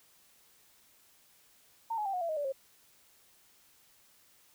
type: tone with pitch steps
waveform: sine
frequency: 910 / 844.2 / 783.1 / 726.5 / 673.9 / 625.1 / 579.9 / 538 Hz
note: A#5 / G#5 / G5 / F#5 / E5 / D#5 / D5 / C5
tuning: -42 / +28 / -2 / -32 / +38 / +8 / -22 / +48 cents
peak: -31 dBFS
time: 1.9-2.524 s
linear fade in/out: 10 ms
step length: 78 ms
effects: white hiss -64 dBFS RMS until 4.54 s